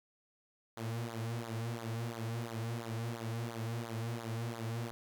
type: tone with flanger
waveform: sawtooth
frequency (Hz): 115.3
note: A#2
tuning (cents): -19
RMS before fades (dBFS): -39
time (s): 0.77-4.91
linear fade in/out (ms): 0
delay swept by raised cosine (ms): 0.36 to 5.66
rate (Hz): 2.9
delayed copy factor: -0.85
effects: none